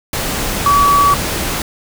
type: tone in noise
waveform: sine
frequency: 1140 Hz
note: C#6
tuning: 48 cents sharp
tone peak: -8 dBFS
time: 0.66-1.14 s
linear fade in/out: 2 ms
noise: pink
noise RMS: -19 dBFS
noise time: 0.13-1.62 s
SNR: +8 dB
effects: none